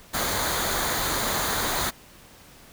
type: noise with comb filter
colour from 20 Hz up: pink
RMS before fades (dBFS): -26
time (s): 0.13-1.91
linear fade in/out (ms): 20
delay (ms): 0.37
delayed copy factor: -0.55
effects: pink hiss -50 dBFS RMS until 2.72 s